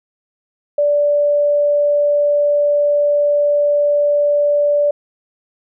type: tone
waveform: sine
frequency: 583 Hz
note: D5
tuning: 13 cents flat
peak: -11 dBFS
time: 0.78-4.91 s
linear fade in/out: 5 ms
effects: none